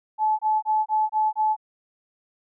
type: tone bursts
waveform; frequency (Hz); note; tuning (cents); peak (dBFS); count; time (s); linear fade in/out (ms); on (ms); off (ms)
sine; 863; A5; -34; -18; 6; 0.18-1.565; 50; 210; 25
effects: none